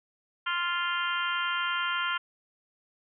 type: harmonic tone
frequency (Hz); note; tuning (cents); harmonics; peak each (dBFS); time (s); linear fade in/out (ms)
348.6; F4; -3; 3 / 4 / 5 / 6 / 7 / 8 / 9; -33 / -30 / -38 / -39 / -43 / -37 / -36; 0.46-2.18; 10
effects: none